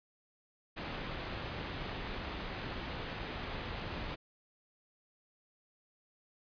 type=low-pass noise; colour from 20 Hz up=pink; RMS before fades=-41 dBFS; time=0.76-4.16 s; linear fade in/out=20 ms; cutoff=4000 Hz; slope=24 dB/octave; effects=resampled to 11025 Hz